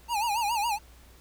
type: tone with vibrato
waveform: square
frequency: 880 Hz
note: A5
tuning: in tune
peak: -26 dBFS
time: 0.08-0.79 s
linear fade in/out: 50 ms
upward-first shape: sine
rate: 7.2 Hz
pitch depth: 150 cents each way
effects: added 60 Hz sine -52 dBFS peak until 1.2 s + pink hiss -57 dBFS RMS until 1.2 s